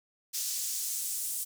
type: noise with high-pass filter sweep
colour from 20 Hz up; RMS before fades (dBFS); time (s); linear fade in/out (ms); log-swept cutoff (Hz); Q
pink; -34; 0.33-1.45; 20; 5600 to 8700; 1.4
effects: none